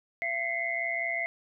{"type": "tone cluster", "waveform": "sine", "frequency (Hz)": [675, 2037, 2162], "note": ["E5", "C7", "C#7"], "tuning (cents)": [41, -47, -44], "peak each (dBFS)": [-35, -31, -33], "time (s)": [0.22, 1.26], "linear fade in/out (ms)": 0, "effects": []}